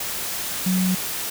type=tone in noise; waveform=sine; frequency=185 Hz; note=F#3; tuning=in tune; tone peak=-18 dBFS; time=0.66-0.95 s; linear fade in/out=5 ms; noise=white; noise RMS=-28 dBFS; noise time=0-1.3 s; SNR=+7 dB; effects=none